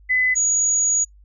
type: tone pair in turn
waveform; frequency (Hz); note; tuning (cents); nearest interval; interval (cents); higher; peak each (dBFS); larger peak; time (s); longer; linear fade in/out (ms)
sine; 2013 / 6771; B6 / G#8; +33 / +33; octave + major sixth; 2100; second; -16; neither; 0.09-0.35 / 0.35-1.05; second; 20
effects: noise-tail reverb RT60 0.1 s tail -19 dB re dry + added 50 Hz sine -46 dBFS peak until 1.24 s